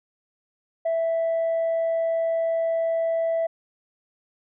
sine tone, 659.3 Hz, E5, in tune, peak -19 dBFS, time 0.85-3.47 s, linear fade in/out 10 ms, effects tanh soft clip ceiling -19 dBFS

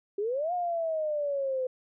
sine exponential two-way sweep, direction up then down, 390.3 to 723 to 507 Hz, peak -27 dBFS, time 0.18-1.67 s, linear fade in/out 5 ms, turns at 0.53 s, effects none

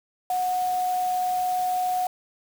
sine tone in noise, 732 Hz, F#5, 19 cents flat, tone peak -22 dBFS, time 0.3-2.07 s, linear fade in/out 2 ms, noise white, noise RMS -40 dBFS, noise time 0.3-2.07 s, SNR +15 dB, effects none

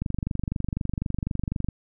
click train, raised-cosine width 5 ms, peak -14 dBFS, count 41, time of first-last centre 0.02-1.687 s, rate 24 Hz, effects none

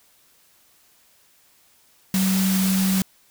sine tone in noise, 190 Hz, F#3, 46 cents sharp, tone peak -18 dBFS, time 2.14-3.02 s, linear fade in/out 2 ms, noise white, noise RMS -27 dBFS, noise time 2.14-3.02 s, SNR +6 dB, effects white hiss -58 dBFS RMS until 3.3 s

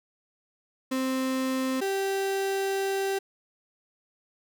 35% pulse tone pair in turn, 261.6 / 389.9 Hz, C4 / G4, 0 / -9 cents, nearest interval perfect fifth, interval 691 cents, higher second, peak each -24 dBFS, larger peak neither, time 0.91-1.81 / 1.81-3.19 s, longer second, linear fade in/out 10 ms, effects none

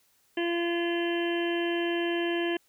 harmonic tone, 342.5 Hz, F4, 34 cents flat, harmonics 1 / 2 / 3 / 5 / 6 / 7 / 8 / 9, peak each -27 / -36 / -43 / -36 / -43 / -46 / -39 / -38 dBFS, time 0.37-2.57 s, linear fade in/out 5 ms, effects white hiss -67 dBFS RMS until 2.68 s

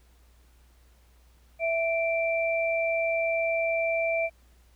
sine tone pair together, 660.1 / 2349 Hz, E5 / D7, +2 / 0 cents, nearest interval octave + minor seventh, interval 2198 cents, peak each -25 / -29 dBFS, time 1.59-4.3 s, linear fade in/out 50 ms, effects added 60 Hz sine -56 dBFS peak until 4.75 s + pink hiss -65 dBFS RMS until 4.75 s

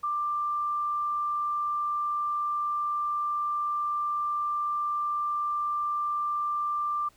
sine tone, 1184 Hz, D6, 14 cents sharp, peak -26 dBFS, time 0.03-7.09 s, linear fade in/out 10 ms, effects pink hiss -62 dBFS RMS until 7.16 s

